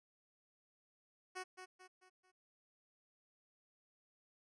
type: tone with echo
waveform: 10% pulse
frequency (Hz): 370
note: F#4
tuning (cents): 0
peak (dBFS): -35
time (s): 1.35-1.44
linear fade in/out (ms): 20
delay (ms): 220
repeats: 4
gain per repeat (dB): -7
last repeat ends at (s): 2.32
effects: resampled to 22050 Hz